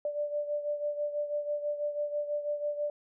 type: beating tone pair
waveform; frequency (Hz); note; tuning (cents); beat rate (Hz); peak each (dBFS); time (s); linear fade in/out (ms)
sine; 587.3 / 593.4; D5 / D5; 0 / +18; 6.1; -31 / -37; 0.05-2.9; 2
effects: none